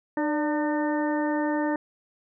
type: harmonic tone with a mistuned harmonic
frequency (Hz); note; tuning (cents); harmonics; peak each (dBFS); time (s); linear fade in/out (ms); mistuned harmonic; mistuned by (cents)
301.8; D4; +47; 1 / 2 / 3 / 4 / 5 / 6; -25 / -30 / -31 / -41 / -41 / -35; 0.17-1.76; 2; 2; -49
effects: none

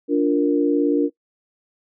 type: chord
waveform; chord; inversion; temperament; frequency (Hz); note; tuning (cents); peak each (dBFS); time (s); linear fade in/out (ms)
sine; Bb major; first; just; 291.4 / 349.6 / 466.2; D4 / F4 / Bb4; -13 / +2 / 0; -17 / -22 / -21; 0.08-1.1; 50
effects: noise-tail reverb RT60 0.1 s tail -21 dB re dry

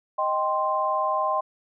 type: chord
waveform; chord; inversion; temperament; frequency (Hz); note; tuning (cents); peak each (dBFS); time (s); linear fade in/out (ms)
sine; C minor; first; equal; 622.3 / 784 / 1046.5; Eb5 / G5 / C6; 0 / 0 / 0; -27 / -28 / -24; 0.18-1.41; 10
effects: none

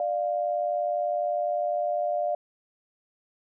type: tone pair together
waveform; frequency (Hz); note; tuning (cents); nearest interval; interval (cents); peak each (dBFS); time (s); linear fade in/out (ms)
sine; 598.1 / 698; D5 / F5; +31 / -1; minor third; 268; -27; 0-2.35; 2
effects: none

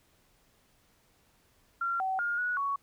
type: tone with pitch steps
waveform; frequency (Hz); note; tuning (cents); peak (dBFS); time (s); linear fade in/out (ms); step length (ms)
sine; 1376 / 760 / 1417 / 1464 / 1117; F6 / F#5 / F6 / F#6 / C#6; -26 / +46 / +25 / -19 / +13; -28; 1.81-2.76; 5; 190
effects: pink hiss -67 dBFS RMS until 2.82 s

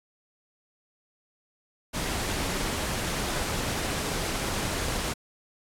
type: noise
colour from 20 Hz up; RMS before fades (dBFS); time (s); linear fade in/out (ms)
pink; -30; 1.93-5.14; 20
effects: low-pass 11000 Hz 12 dB/octave + AAC 64 kbps

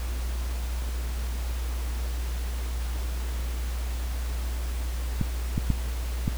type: clicks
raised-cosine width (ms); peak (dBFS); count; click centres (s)
5; -11; 4; 5.213 / 5.579 / 5.703 / 6.279
effects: added 60 Hz sine -27 dBFS peak until 6.37 s + pink hiss -41 dBFS RMS until 6.37 s

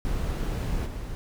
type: noise with level steps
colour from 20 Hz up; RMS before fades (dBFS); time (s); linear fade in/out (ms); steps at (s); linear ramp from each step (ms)
brown; -28 / -34; 0.05-1.15; 0; 0.85; 20
effects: none

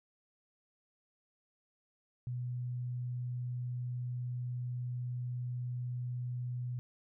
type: tone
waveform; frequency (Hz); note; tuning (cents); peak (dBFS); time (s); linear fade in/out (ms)
sine; 123.47; B2; 0; -35; 2.27-6.79; 0
effects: none

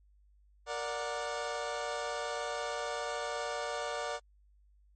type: chord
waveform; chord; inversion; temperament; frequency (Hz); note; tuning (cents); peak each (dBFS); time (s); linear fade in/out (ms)
25% pulse; Bb augmented; none; equal with one note detuned; 466.2 / 587.3 / 732.8; Bb4 / D5 / F#5; 0 / 0 / -17; -36 / -34 / -36; 0.66-4.2; 50
effects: added 50 Hz sine -61 dBFS peak until 4.95 s + MP3 32 kbps

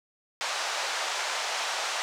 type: band-pass noise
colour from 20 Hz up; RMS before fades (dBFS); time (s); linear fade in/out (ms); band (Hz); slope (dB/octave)
pink; -31; 0.41-2.02; 0; 640 to 7200; 24
effects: none

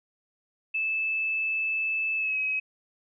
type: tone with pitch glide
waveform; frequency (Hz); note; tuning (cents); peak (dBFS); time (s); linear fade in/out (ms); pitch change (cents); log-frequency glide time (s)
sine; 2623 to 2548; E7 to D#7; -9 to +41; -25; 0.74-2.6; 10; -50; 2.16-2.38
effects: none

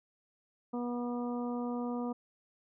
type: harmonic tone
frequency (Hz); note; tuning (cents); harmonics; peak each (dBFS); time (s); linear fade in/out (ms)
242.3; B3; -33; 1 / 2 / 3 / 4 / 5; -34 / -40 / -44 / -46 / -48; 0.73-2.13; 10
effects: none

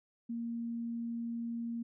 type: tone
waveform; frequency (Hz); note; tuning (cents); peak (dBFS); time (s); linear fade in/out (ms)
sine; 233.1; A#3; 0; -35; 0.29-1.83; 10
effects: none

